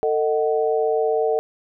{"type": "chord", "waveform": "sine", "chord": "D# diminished", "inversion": "second", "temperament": "just", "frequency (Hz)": [448, 622.3, 746.7], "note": ["A4", "D#5", "F#5"], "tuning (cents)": [31, 0, 16], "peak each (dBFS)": [-19, -24, -25], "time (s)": [0.03, 1.39], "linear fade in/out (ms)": 0, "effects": []}